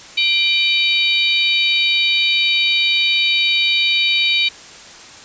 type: harmonic tone with a mistuned harmonic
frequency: 758 Hz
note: F#5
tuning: 42 cents sharp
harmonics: 3 / 4 / 5 / 6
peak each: -17 / -21 / -17 / -23 dBFS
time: 0.17-4.49 s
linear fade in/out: 10 ms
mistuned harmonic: 3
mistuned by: +71 cents
effects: white hiss -38 dBFS RMS until 5.24 s + resampled to 16000 Hz